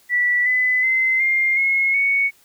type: tone with pitch steps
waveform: sine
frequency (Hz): 1958 / 2008 / 2060 / 2113 / 2168 / 2223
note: B6 / B6 / C7 / C7 / C#7 / C#7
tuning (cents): -15 / +28 / -28 / +16 / -39 / +4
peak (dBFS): -15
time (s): 0.09-2.31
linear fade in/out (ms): 50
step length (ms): 370
effects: white hiss -55 dBFS RMS until 2.44 s